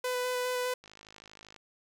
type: tone with vibrato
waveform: sawtooth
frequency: 499.6 Hz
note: B4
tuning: 20 cents sharp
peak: -26 dBFS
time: 0.04-0.74 s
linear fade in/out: 5 ms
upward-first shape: square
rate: 4.9 Hz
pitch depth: 9 cents each way
type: click train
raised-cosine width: 0.2 ms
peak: -33 dBFS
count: 39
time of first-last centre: 0.84-1.562 s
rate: 52.6 Hz
effects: none